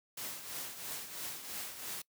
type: noise with tremolo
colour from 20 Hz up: white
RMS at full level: -40 dBFS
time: 0.17-2.02 s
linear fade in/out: 5 ms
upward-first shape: triangle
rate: 3 Hz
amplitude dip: 65%
effects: noise-tail reverb RT60 0.1 s tail -23 dB re dry + high-pass 100 Hz 12 dB/octave